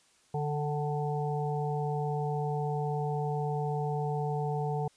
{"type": "harmonic tone with a mistuned harmonic", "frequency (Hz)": 147.3, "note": "D3", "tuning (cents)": 6, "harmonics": [1, 3, 5, 6], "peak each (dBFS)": [-31, -35, -36, -40], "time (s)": [0.34, 4.88], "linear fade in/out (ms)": 5, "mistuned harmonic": 5, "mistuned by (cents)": 20, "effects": ["white hiss -65 dBFS RMS until 4.96 s", "resampled to 22050 Hz"]}